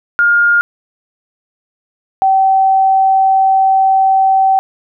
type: tone pair in turn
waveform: sine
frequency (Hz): 1415 / 769.3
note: F6 / G5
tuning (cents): +22 / -33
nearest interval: major seventh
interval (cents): 1055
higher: first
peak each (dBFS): -7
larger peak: neither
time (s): 0.19-0.61 / 2.22-4.59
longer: second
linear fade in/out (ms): 0
effects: none